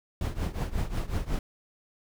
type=noise with tremolo; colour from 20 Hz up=brown; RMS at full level=-26 dBFS; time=0.21-1.39 s; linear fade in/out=2 ms; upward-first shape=triangle; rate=5.5 Hz; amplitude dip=90%; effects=none